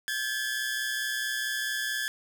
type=tone pair together; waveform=sawtooth; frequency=1589.5 / 1714 Hz; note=G6 / A6; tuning=+24 / -46 cents; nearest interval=minor second; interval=130 cents; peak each=-30 / -27 dBFS; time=0.08-2.08 s; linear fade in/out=0 ms; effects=none